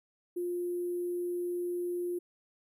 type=tone with sample-and-hold; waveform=sine; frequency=352.2 Hz; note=F4; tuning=15 cents sharp; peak=-31 dBFS; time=0.36-2.19 s; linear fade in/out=10 ms; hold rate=11025 Hz; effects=none